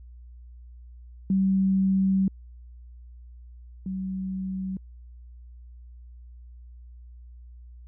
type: tone pair in turn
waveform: sine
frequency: 191.8 / 189.16 Hz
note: G3 / F#3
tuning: -37 / +39 cents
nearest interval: unison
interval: 24 cents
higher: first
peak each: -19 / -28 dBFS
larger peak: first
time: 1.3-2.28 / 3.86-4.77 s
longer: first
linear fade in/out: 2 ms
effects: added 60 Hz sine -43 dBFS peak until 7.87 s